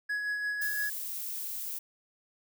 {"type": "tone with tremolo", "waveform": "triangle", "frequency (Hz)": 1677, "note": "G#6", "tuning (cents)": 16, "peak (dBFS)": -27, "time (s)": [0.09, 0.9], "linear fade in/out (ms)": 10, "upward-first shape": "sine", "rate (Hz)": 5.8, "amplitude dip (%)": 35}
{"type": "noise", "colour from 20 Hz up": "violet", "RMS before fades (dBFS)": -37, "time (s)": [0.61, 1.79], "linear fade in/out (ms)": 10}
{"effects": []}